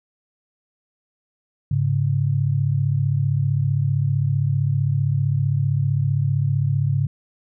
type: tone pair together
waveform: sine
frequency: 104.58 / 140 Hz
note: G#2 / C#3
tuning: +13 / +18 cents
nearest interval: perfect fourth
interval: 505 cents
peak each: -21 / -19 dBFS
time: 1.71-7.07 s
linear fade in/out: 5 ms
effects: none